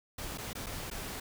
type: noise with dropouts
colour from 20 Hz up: pink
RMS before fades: -40 dBFS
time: 0.18-1.2 s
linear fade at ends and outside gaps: 5 ms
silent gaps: 0.376-0.382 / 0.532-0.551 / 0.662-0.666 / 0.902-0.912 s
effects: none